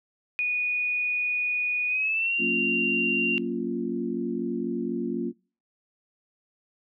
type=tone with pitch glide; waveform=sine; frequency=2466 to 2768 Hz; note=D#7 to F7; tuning=-16 to -16 cents; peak=-23 dBFS; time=0.39-3.38 s; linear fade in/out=0 ms; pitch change=+200 cents; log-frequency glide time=1.88-2.35 s
type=chord; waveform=sine; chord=Gb major seventh; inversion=none; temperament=equal; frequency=185 / 233.1 / 277.2 / 349.2 Hz; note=Gb3 / Bb3 / Db4 / F4; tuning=0 / 0 / 0 / 0 cents; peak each=-35 / -30 / -33 / -31 dBFS; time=2.38-5.33 s; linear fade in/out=50 ms
effects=noise-tail reverb RT60 0.4 s tail -25 dB re dry